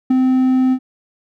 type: tone with ADSR envelope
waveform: triangle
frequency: 258.3 Hz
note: C4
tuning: 22 cents flat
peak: -6 dBFS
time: 0.1-0.79 s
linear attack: 9 ms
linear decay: 9 ms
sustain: -3 dB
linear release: 66 ms
effects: none